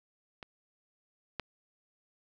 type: clicks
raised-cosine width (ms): 0.3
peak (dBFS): -27 / -18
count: 2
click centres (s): 0.428 / 1.397
effects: none